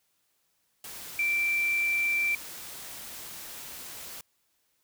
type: tone in noise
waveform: sine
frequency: 2346 Hz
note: D7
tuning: 2 cents flat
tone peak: -24 dBFS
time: 1.19-2.35 s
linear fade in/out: 2 ms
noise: white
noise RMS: -42 dBFS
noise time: 0.84-4.21 s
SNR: +15 dB
effects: white hiss -73 dBFS RMS until 4.83 s